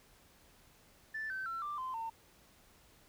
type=tone with pitch steps; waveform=sine; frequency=1760 / 1541 / 1349.3 / 1181.5 / 1034.5 / 905.8 Hz; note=A6 / G6 / E6 / D6 / C6 / A#5; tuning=0 / -30 / +40 / +10 / -20 / -50 cents; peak=-36 dBFS; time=1.14-2.1 s; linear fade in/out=10 ms; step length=160 ms; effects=tanh soft clip ceiling -33 dBFS + pink hiss -64 dBFS RMS until 3.08 s